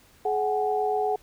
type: tone cluster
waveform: sine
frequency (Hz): 423.8 / 745 / 833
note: G#4 / F#5 / G#5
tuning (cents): +35 / +12 / +5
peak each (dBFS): -26 / -25 / -34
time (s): 0.25-1.16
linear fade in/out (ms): 5
effects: pink hiss -57 dBFS RMS until 1.22 s